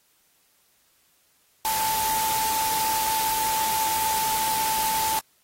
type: tone in noise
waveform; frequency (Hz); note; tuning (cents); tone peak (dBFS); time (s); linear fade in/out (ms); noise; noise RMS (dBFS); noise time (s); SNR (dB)
sine; 880; A5; 0; -24; 1.65-5.19; 0; white; -28; 1.65-5.19; +1
effects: white hiss -64 dBFS RMS until 5.43 s + AAC 48 kbps